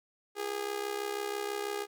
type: tone with amplitude modulation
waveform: sawtooth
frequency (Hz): 410.3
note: G#4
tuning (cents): -21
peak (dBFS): -26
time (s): 0.35-1.87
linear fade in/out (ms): 50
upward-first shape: sine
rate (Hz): 66.1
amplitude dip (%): 75
effects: none